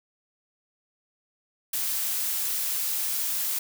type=noise; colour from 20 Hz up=blue; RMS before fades=-28 dBFS; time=1.73-3.59 s; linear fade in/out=5 ms; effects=none